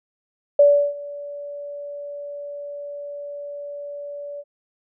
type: tone with ADSR envelope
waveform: sine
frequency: 576 Hz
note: D5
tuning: 34 cents flat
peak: -8 dBFS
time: 0.59-4.44 s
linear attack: 5 ms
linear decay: 340 ms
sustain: -22 dB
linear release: 45 ms
effects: none